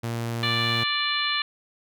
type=tone; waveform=sawtooth; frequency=116.54 Hz; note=A#2; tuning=in tune; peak=-23 dBFS; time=0.03-0.84 s; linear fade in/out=10 ms
type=harmonic tone; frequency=587.3 Hz; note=D5; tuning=in tune; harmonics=2 / 3 / 4 / 5 / 6 / 7; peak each=-30 / -30 / -30 / -30 / -30 / -30 dBFS; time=0.43-1.42 s; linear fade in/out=2 ms
effects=none

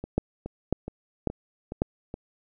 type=two click trains; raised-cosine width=2 ms; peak=-21 / -9 dBFS; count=6 / 4; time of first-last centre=0.04-2.141 / 0.18-1.819 s; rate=2.38 / 1.83 Hz; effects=none

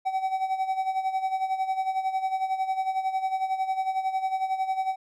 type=tone with tremolo; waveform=triangle; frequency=762 Hz; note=G5; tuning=49 cents flat; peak=-20 dBFS; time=0.05-4.96 s; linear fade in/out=20 ms; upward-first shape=sine; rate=11 Hz; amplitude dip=70%; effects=none

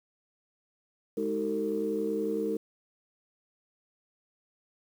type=tone cluster; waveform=sine; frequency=209.7 / 313.7 / 381.1 / 451.9 Hz; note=G#3 / D#4 / G4 / A4; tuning=+17 / +14 / -49 / +46 cents; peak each=-35 / -33 / -36 / -30 dBFS; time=1.17-2.57 s; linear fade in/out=5 ms; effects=tanh soft clip ceiling -18 dBFS + 9-bit

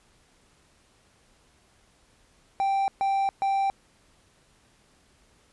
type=tone bursts; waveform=triangle; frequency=784 Hz; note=G5; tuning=in tune; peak=-20 dBFS; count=3; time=2.6-3.7 s; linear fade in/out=0 ms; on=280 ms; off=130 ms; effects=pink hiss -62 dBFS RMS until 5.52 s + resampled to 24000 Hz

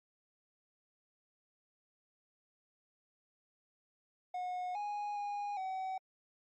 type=tone with pitch steps; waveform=triangle; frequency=726 / 827 / 819 / 757 Hz; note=F#5 / G#5 / G#5 / F#5; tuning=-33 / -8 / -24 / +39 cents; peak=-34 dBFS; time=4.34-5.98 s; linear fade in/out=5 ms; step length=410 ms; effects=MP3 32 kbps

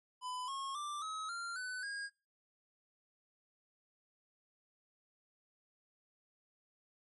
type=tone with pitch steps; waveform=square; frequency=1003 / 1087.5 / 1179.1 / 1278.4 / 1386.1 / 1502.8 / 1629.4 Hz; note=B5 / C#6 / D6 / D#6 / F6 / F#6 / G#6; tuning=+26 / -33 / +7 / +47 / -13 / +26 / -33 cents; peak=-40 dBFS; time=0.21-2.1 s; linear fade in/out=50 ms; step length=270 ms; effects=noise-tail reverb RT60 0.3 s tail -23 dB re dry + MP3 48 kbps

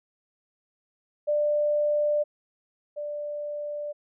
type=tone pair in turn; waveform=sine; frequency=593 / 589.6 Hz; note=D5 / D5; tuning=+17 / +7 cents; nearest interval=unison; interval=10 cents; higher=first; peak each=-21 / -30 dBFS; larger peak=first; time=1.27-2.24 / 2.96-3.93 s; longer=neither; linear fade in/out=20 ms; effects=none

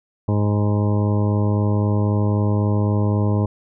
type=harmonic tone with a mistuned harmonic; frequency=103.83 Hz; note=G#2; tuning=in tune; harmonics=1 / 2 / 3 / 4 / 5 / 6 / 8 / 9 / 10; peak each=-17 / -23 / -27 / -29 / -31 / -33 / -35 / -36 / -37 dBFS; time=0.28-3.46 s; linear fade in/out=5 ms; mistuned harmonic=9; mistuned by=+24 cents; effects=none

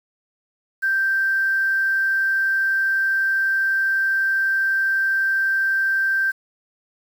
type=tone with quantisation; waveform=sine; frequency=1568 Hz; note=G6; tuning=in tune; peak=-17 dBFS; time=0.82-6.32 s; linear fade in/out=20 ms; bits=7; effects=none

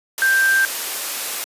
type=tone in noise; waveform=sine; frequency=1575 Hz; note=G6; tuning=8 cents sharp; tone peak=-13 dBFS; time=0.22-0.65 s; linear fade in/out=0 ms; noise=white; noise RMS=-25 dBFS; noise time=0.18-1.44 s; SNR=+9 dB; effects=high-pass 400 Hz 12 dB/octave + resampled to 32000 Hz

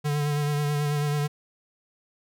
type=tone with vibrato; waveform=square; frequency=146.83 Hz; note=D3; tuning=in tune; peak=-24 dBFS; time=0.04-1.28 s; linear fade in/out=20 ms; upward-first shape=sine; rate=9.2 Hz; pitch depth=27 cents each way; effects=none

